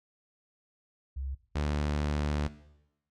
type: tone pair in turn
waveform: sine / sawtooth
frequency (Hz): 67.2 / 73.86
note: C2 / D2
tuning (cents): +47 / +10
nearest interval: major second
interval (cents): 163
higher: second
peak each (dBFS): -33 / -24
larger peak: second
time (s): 1.16-1.35 / 1.55-2.48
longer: second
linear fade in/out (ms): 10
effects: noise-tail reverb RT60 0.9 s tail -17 dB re dry + low-pass 6000 Hz 12 dB/octave